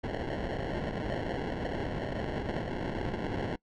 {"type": "noise with sample-and-hold", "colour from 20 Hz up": "white", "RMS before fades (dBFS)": -34, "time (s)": [0.03, 3.56], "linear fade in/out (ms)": 5, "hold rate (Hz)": 1225, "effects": ["noise-tail reverb RT60 0.1 s tail -24 dB re dry", "low-pass 3000 Hz 12 dB/octave"]}